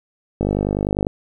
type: click train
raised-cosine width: 2 ms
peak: -6 dBFS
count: 34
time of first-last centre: 0.41-1.069 s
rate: 50.1 Hz
effects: 8-bit